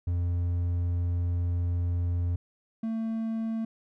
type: tone pair in turn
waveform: triangle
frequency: 87.31 / 224.2 Hz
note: F2 / A3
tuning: 0 / +33 cents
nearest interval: octave + major third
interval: 1633 cents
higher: second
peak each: -23 / -26 dBFS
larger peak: first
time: 0.07-2.36 / 2.83-3.65 s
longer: first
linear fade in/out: 5 ms
effects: none